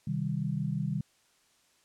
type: chord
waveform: sine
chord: C minor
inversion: none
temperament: equal with one note detuned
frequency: 130.81 / 156.56 / 196 Hz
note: C3 / Eb3 / G3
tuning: 0 / +11 / 0 cents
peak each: -34 / -32 / -34 dBFS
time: 0.07-1.01 s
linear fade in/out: 5 ms
effects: white hiss -67 dBFS RMS until 1.84 s + low-pass 9000 Hz 12 dB/octave